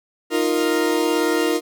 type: chord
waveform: 40% pulse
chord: Eb suspended second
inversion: none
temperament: equal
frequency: 311.1 / 349.2 / 466.2 Hz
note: Eb4 / F4 / Bb4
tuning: 0 / 0 / 0 cents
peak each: -21 dBFS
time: 0.3-1.61 s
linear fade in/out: 50 ms
effects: none